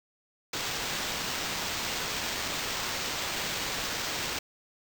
white noise with sample-and-hold, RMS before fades -33 dBFS, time 0.53-4.39 s, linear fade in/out 5 ms, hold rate 11025 Hz, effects none

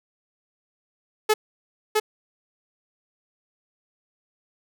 sawtooth tone with echo, 429.3 Hz, A4, 43 cents flat, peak -12 dBFS, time 1.29-1.34 s, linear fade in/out 10 ms, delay 660 ms, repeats 1, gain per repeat -2 dB, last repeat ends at 2 s, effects none

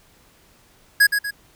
square tone with echo, 1661.2 Hz, G#6, in tune, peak -11 dBFS, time 1-1.07 s, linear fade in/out 10 ms, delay 120 ms, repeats 2, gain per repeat -7 dB, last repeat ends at 1.31 s, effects pink hiss -55 dBFS RMS until 1.55 s

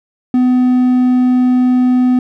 triangle tone, 251.3 Hz, B3, 30 cents sharp, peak -6 dBFS, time 0.34-2.19 s, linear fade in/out 2 ms, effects none

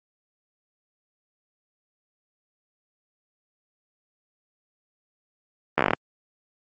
slowing click train, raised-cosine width 0.5 ms, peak -3 dBFS, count 9, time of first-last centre 5.78-5.934 s, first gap 13 ms, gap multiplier 1.11, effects high-pass 150 Hz 12 dB/octave + Opus 32 kbps

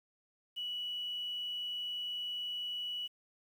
sine tone with quantisation, 2943 Hz, F#7, 10 cents flat, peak -36 dBFS, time 0.56-3.08 s, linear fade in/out 20 ms, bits 10, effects none

